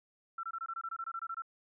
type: tone bursts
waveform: sine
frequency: 1346 Hz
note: E6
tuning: 36 cents sharp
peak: -36 dBFS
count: 14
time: 0.38-1.421 s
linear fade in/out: 5 ms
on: 53 ms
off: 23 ms
effects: none